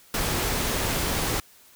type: noise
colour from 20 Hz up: pink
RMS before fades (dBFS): -26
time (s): 0.14-1.4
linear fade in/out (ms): 2
effects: white hiss -54 dBFS RMS until 1.75 s